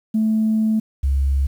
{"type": "tone pair in turn", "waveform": "sine", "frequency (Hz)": [218.8, 68.64], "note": ["A3", "C#2"], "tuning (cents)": [-9, -16], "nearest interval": "octave + minor sixth", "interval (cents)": 2007, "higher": "first", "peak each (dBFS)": -14, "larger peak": "neither", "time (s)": [[0.14, 0.8], [1.03, 1.47]], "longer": "first", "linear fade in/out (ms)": 10, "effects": ["tanh soft clip ceiling -11 dBFS", "8-bit"]}